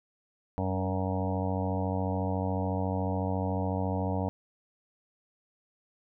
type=harmonic tone with a mistuned harmonic; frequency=94 Hz; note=F#2; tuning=28 cents sharp; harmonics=1 / 2 / 3 / 5 / 6 / 7 / 8 / 9 / 10; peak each=-31 / -34 / -36 / -38 / -39 / -39 / -40 / -41 / -41 dBFS; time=0.58-4.29 s; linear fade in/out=0 ms; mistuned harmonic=2; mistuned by=+20 cents; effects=none